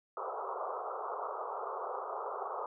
white band-pass noise, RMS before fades -39 dBFS, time 0.17-2.66 s, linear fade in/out 2 ms, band 390 to 1300 Hz, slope 96 dB/octave, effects none

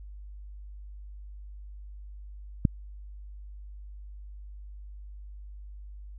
click, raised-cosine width 5 ms, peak -8 dBFS, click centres 2.652 s, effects added 50 Hz sine -41 dBFS peak until 6.18 s

